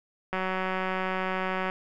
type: click train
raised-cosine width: 0.5 ms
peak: -15 dBFS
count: 257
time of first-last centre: 0.33-1.699 s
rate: 187 Hz
effects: none